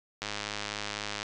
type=click train; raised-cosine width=0.2 ms; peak=-16 dBFS; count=106; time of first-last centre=0.22-1.23 s; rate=104 Hz; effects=resampled to 24000 Hz